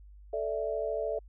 sine chord, A suspended fourth, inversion none, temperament just, 440 / 586.7 / 660 Hz, A4 / D5 / E5, 0 / -2 / +2 cents, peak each -34 dBFS, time 0.33-1.19 s, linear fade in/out 5 ms, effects added 50 Hz sine -49 dBFS peak until 1.28 s

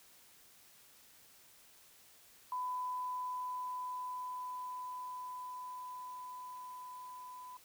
sine tone with level ramp, 1001 Hz, B5, 23 cents sharp, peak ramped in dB -35 to -47 dBFS, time 2.52-7.57 s, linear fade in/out 2 ms, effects white hiss -62 dBFS RMS until 7.64 s

